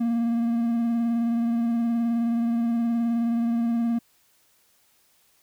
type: tone with vibrato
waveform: triangle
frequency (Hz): 233.1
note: A#3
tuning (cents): 0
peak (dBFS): -19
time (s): 0-3.99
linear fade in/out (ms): 10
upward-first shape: sine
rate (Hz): 19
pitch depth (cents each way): 24
effects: white hiss -63 dBFS RMS until 5.42 s